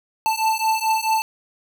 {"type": "beating tone pair", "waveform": "square", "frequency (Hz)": [880, 884.6], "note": ["A5", "A5"], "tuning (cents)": [0, 9], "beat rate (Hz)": 4.6, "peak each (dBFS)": -22, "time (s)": [0.26, 1.22], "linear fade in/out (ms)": 0, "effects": []}